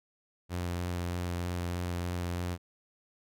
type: tone with vibrato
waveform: sawtooth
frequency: 88 Hz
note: F2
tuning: 14 cents sharp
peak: -28 dBFS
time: 0.49-2.58 s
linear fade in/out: 50 ms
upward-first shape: sine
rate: 3.2 Hz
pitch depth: 14 cents each way
effects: none